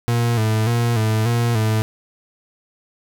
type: tone with vibrato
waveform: 40% pulse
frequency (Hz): 113.7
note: A#2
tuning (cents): -43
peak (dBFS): -15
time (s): 0.08-1.82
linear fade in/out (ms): 0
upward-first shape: square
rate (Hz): 1.7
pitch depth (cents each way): 68
effects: none